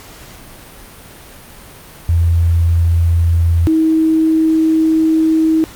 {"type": "tone pair in turn", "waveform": "sine", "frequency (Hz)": [84.3, 319.1], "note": ["E2", "D#4"], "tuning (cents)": [39, 44], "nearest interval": "octave + major seventh", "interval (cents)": 2305, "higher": "second", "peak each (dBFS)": -9, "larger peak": "neither", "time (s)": [[2.09, 3.67], [3.67, 5.64]], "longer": "second", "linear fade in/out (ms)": 0, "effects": ["pink hiss -37 dBFS RMS until 5.75 s", "Opus 48 kbps"]}